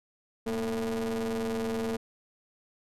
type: ring-modulated tone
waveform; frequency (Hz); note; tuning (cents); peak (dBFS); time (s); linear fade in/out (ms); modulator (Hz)
45% pulse; 109.9; A2; -2; -26; 0.46-1.97; 10; 340
effects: resampled to 32000 Hz